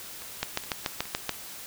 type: two click trains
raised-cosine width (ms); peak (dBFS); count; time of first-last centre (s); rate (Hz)
0.2; -24 / -9; 5 / 7; 0.22-1.055 / 0.43-1.293; 4.79 / 6.95
effects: white hiss -42 dBFS RMS until 1.66 s